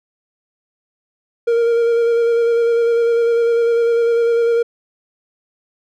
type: tone with vibrato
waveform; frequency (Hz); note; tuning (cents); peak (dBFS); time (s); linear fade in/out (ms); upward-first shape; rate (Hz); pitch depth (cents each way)
triangle; 466.2; A#4; 0; -10; 1.47-4.63; 10; square; 10; 15
effects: none